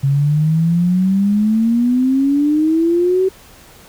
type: exponential sweep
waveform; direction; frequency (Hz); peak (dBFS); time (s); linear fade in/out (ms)
sine; up; 135.8 to 383.2; -11; 0.03-3.29; 10
effects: pink hiss -43 dBFS RMS until 3.88 s

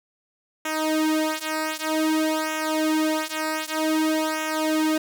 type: tone with flanger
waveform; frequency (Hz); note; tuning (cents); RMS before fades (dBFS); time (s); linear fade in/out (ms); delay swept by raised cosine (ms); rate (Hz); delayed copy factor
sawtooth; 312.9; D#4; +10; -24; 0.65-4.98; 5; 0.22 to 3.52; 0.53; -0.95
effects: none

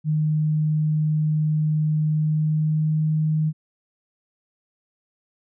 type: tone with pitch glide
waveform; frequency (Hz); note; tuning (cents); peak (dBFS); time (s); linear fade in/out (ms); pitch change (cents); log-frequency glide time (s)
sine; 153.8 to 155.41; D#3 to D#3; -20 to -2; -18; 0.04-3.53; 50; +18; 2.07-3.06
effects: none

